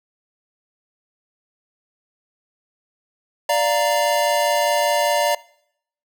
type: chord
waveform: square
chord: Bb major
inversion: first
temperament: equal with one note detuned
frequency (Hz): 587.3 / 692.4 / 932.3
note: D5 / F5 / Bb5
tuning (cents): 0 / -15 / 0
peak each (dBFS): -20 / -23 / -22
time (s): 3.49-5.35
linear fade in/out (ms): 5
effects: noise-tail reverb RT60 0.7 s tail -22 dB re dry